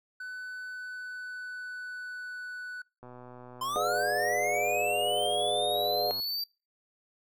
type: tone with pitch glide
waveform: triangle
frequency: 1500 to 1485.3 Hz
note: F#6 to F#6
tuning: +23 to +6 cents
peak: -35 dBFS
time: 0.2-2.82 s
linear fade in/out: 5 ms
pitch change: -17 cents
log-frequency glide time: 0.67-2.5 s
type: click train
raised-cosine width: 1 ms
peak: -34 dBFS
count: 394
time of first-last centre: 3.03-6.199 s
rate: 124 Hz
type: linear sweep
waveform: square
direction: up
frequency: 1020 to 4691 Hz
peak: -31 dBFS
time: 3.61-6.44 s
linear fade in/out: 5 ms
type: chord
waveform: sine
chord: G# diminished seventh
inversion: none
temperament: just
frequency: 415.3 / 498.4 / 598 / 717.6 Hz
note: G#4 / B4 / D5 / F5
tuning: 0 / +16 / +31 / +47 cents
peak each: -35 / -35 / -32 / -31 dBFS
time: 3.76-6.11 s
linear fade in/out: 0 ms
effects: noise-tail reverb RT60 0.3 s tail -26 dB re dry